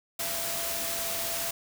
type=tone in noise; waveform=sine; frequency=673 Hz; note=E5; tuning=36 cents sharp; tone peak=-39 dBFS; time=0.19-1.51 s; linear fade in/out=5 ms; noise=white; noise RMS=-32 dBFS; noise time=0.19-1.51 s; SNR=-10 dB; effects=none